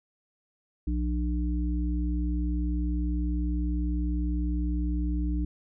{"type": "harmonic tone", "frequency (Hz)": 60, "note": "B1", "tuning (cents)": -49, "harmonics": [1, 3, 5], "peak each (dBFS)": [-26, -35, -33], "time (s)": [0.87, 5.45], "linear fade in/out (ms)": 5, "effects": []}